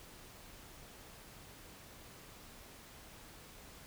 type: silence
effects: pink hiss -55 dBFS RMS until 3.86 s